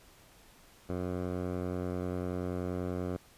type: tone with low-pass filter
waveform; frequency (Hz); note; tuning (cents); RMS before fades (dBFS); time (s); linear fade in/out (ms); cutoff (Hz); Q
10% pulse; 90.3; F#2; -42; -35; 0.89-3.17; 5; 980; 0.76
effects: pink hiss -59 dBFS RMS until 3.37 s + resampled to 32000 Hz